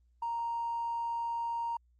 triangle tone with tanh clipping, 932.3 Hz, A#5, in tune, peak -31 dBFS, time 0.22-1.77 s, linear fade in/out 5 ms, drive 1 dB, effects added 60 Hz sine -64 dBFS peak until 1.99 s + Opus 24 kbps

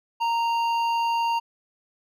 sine tone with hard clipping, 928 Hz, A#5, 8 cents flat, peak -23 dBFS, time 0.2-1.4 s, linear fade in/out 20 ms, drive 9 dB, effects none

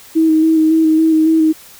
sine tone with vibrato, 318.2 Hz, D#4, 39 cents sharp, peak -8 dBFS, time 0.15-1.53 s, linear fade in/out 20 ms, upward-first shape square, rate 3.6 Hz, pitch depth 18 cents each way, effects white hiss -40 dBFS RMS until 1.79 s

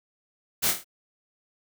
white noise with echo, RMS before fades -24 dBFS, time 0.62-0.72 s, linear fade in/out 20 ms, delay 25 ms, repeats 5, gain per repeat -5 dB, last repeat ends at 0.845 s, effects none

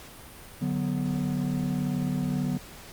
triangle chord, B minor, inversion first, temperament equal, 146.83 / 185 / 246.9 Hz, D3 / F#3 / B3, 0 / 0 / 0 cents, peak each -28 dBFS, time 0.61-2.58 s, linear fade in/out 10 ms, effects pink hiss -46 dBFS RMS until 2.92 s + Opus 48 kbps

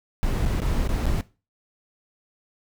brown noise with dropouts, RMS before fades -23 dBFS, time 0.23-1.21 s, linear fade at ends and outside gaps 0 ms, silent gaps 0.453-0.459 / 0.602-0.619 / 0.875-0.891 / 1.056-1.066 s, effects noise-tail reverb RT60 0.3 s tail -18 dB re dry

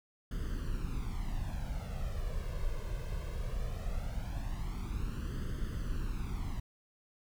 brown noise with flanger, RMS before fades -36 dBFS, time 0.31-6.6 s, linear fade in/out 5 ms, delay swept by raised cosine 0.62 to 1.92 ms, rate 0.19 Hz, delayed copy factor +0.75, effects none

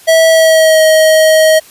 square tone with pitch glide, 650 to 631.5 Hz, E5 to D#5, -24 to +26 cents, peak -5 dBFS, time 0.07-1.6 s, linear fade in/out 20 ms, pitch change -50 cents, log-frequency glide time 0.29-0.82 s, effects white hiss -39 dBFS RMS until 1.7 s + resampled to 32000 Hz

